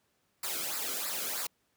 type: noise with flanger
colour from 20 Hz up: white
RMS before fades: -35 dBFS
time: 0.43-1.47 s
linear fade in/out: 5 ms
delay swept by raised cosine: 0.32 to 1.13 ms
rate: 3.1 Hz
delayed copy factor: -0.7
effects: pink hiss -74 dBFS RMS until 1.76 s + high-pass 100 Hz 12 dB/octave